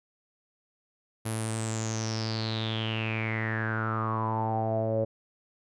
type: tone with low-pass filter sweep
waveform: sawtooth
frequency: 111.1 Hz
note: A2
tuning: 17 cents sharp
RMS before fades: -30 dBFS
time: 1.25-5.05 s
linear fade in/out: 10 ms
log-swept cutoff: 11000 to 530 Hz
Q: 9.4
effects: none